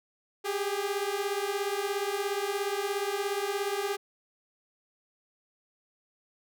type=beating tone pair; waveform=sawtooth; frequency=393.6 / 410.6 Hz; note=G4 / G#4; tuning=+7 / -20 cents; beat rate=17 Hz; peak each=-28 dBFS; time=0.44-3.97 s; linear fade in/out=20 ms; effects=none